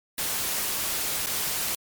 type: noise with dropouts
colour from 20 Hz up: white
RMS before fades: -28 dBFS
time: 0.18-1.75 s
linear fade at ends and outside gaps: 2 ms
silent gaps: 1.262-1.268 s
effects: MP3 96 kbps